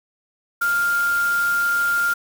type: tone in noise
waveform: sine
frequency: 1400 Hz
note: F6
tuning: 4 cents sharp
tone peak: -17 dBFS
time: 0.61-2.14 s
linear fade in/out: 10 ms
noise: white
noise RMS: -33 dBFS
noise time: 0.61-2.14 s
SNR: +13 dB
effects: none